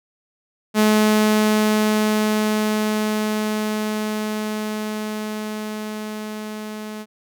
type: tone with level ramp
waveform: sawtooth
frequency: 214 Hz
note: A3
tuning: 48 cents flat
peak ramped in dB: -9 to -26 dBFS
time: 0.74-7.06 s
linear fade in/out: 50 ms
effects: none